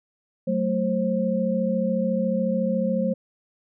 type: tone cluster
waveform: sine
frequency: 187.7 / 221.7 / 530 Hz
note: F#3 / A3 / C5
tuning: +25 / +13 / +22 cents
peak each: -25 dBFS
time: 0.47-3.14 s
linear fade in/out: 10 ms
effects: none